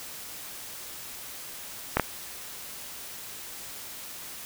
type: clicks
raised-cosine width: 0.5 ms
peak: -6 dBFS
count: 2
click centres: 1.97 / 1.997 s
effects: white hiss -41 dBFS RMS until 4.45 s